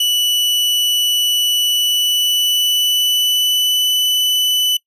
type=tone with pitch glide; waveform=40% pulse; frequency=2960 to 2989 Hz; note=F#7 to F#7; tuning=0 to +17 cents; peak=-12 dBFS; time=0-4.77 s; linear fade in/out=5 ms; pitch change=+17 cents; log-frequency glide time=1.59-3.92 s; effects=noise-tail reverb RT60 0.1 s tail -23 dB re dry